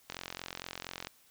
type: click train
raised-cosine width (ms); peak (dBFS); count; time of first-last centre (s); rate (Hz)
0.2; -21; 44; 0.1-1.071; 44.3
effects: white hiss -64 dBFS RMS until 1.3 s